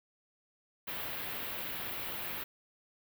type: band-stop noise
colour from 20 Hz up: white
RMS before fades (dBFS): -39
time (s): 0.87-2.44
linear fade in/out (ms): 10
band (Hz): 3500 to 14000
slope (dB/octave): 24
effects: none